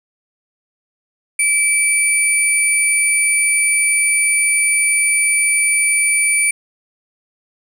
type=tone pair together; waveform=sine; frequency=2307 / 9228 Hz; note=D7 / D9; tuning=-31 / -31 cents; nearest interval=2 octaves; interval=2400 cents; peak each=-13 dBFS; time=1.39-6.51 s; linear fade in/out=5 ms; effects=tanh soft clip ceiling -9 dBFS + 8-bit